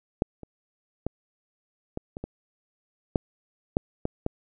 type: clicks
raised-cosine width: 2 ms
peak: -8 / -27 / -14 / -17 / -22 / -20 / -8 / -8 / -13 / -12 dBFS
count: 10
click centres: 0.221 / 0.433 / 1.066 / 1.974 / 2.169 / 2.24 / 3.158 / 3.769 / 4.054 / 4.264 s
effects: none